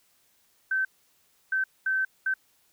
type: tone bursts at uneven times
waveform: sine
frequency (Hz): 1543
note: G6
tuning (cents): -28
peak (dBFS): -23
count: 4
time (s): 0.71-0.85 / 1.52-1.64 / 1.86-2.05 / 2.26-2.34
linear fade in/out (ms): 5
effects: white hiss -66 dBFS RMS until 2.72 s